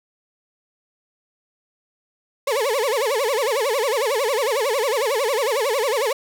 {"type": "tone with vibrato", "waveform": "35% pulse", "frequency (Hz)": 493.9, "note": "B4", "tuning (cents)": 0, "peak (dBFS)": -17, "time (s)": [2.47, 6.13], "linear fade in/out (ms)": 5, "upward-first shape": "sine", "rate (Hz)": 11, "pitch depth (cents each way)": 270, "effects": []}